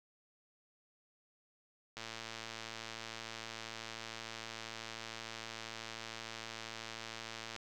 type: click train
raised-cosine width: 0.2 ms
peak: -26 dBFS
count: 633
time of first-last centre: 1.97-7.563 s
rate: 113 Hz
effects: none